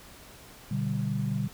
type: chord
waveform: sine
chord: G major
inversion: first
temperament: just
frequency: 122.5 / 147 / 196 Hz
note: B2 / D3 / G3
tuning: -14 / +2 / 0 cents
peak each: -31 dBFS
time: 0.71-1.48 s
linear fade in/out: 5 ms
effects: pink hiss -50 dBFS RMS until 1.53 s